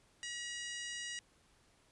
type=harmonic tone; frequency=960 Hz; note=B5; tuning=49 cents flat; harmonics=2 / 3 / 4 / 5 / 6 / 7 / 8 / 9; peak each=-45 / -46 / -52 / -53 / -49 / -53 / -54 / -54 dBFS; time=0.23-1.19 s; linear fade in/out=0 ms; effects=pink hiss -69 dBFS RMS until 1.91 s + resampled to 24000 Hz